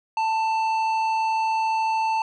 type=tone with tanh clipping; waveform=sine; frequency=887 Hz; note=A5; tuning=14 cents sharp; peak=-22 dBFS; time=0.17-2.22 s; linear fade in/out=2 ms; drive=10 dB; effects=none